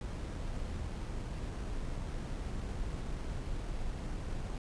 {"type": "noise with sample-and-hold", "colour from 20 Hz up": "brown", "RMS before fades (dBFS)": -38, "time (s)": [0.01, 4.58], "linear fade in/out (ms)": 2, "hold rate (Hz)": 7350, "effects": ["resampled to 22050 Hz"]}